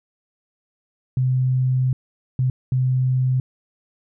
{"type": "tone bursts at uneven times", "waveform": "sine", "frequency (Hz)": 128.6, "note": "C3", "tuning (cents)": -30, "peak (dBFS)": -16, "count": 3, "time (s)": [[1.17, 1.93], [2.39, 2.5], [2.72, 3.4]], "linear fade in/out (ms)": 2, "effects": []}